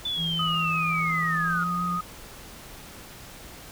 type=linear sweep; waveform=sine; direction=down; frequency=3508 to 1400 Hz; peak=-26 dBFS; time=0.05-1.64 s; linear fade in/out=5 ms
type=tone with pitch glide; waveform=sine; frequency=164.81 to 175.62 Hz; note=E3 to F3; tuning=0 to +10 cents; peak=-29 dBFS; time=0.16-2.01 s; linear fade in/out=50 ms; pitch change=+110 cents; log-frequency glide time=1.38-1.75 s
type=tone with vibrato; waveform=sine; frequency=1244.5 Hz; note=D#6; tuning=in tune; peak=-26 dBFS; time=0.39-2.01 s; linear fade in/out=5 ms; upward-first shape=square; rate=5.7 Hz; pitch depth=13 cents each way
effects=pink hiss -44 dBFS RMS until 3.71 s